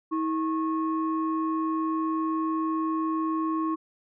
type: tone pair together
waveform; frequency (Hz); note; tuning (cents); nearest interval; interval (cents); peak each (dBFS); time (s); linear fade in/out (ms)
sine; 320.3 / 1093; E4 / C#6; -50 / -25; octave + major sixth; 2125; -25 / -29; 0.11-3.76; 20
effects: tanh soft clip ceiling -18 dBFS